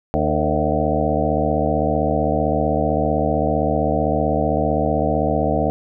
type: harmonic tone with a mistuned harmonic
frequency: 75.6 Hz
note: D#2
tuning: 49 cents flat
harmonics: 1 / 2 / 3 / 4 / 6 / 7 / 8 / 9 / 10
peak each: -25 / -25 / -25 / -25 / -25 / -25 / -25 / -25 / -25 dBFS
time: 0.14-5.7 s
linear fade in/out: 0 ms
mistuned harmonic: 8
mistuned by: +39 cents
effects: none